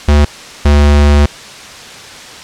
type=tone pair in turn; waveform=square; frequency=73.42 / 72.74 Hz; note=D2 / D2; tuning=0 / -16 cents; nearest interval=unison; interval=16 cents; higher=first; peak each=-5 dBFS; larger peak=neither; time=0.08-0.25 / 0.65-1.26 s; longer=second; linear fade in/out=5 ms; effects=white hiss -30 dBFS RMS until 2.43 s + low-pass 6000 Hz 12 dB/octave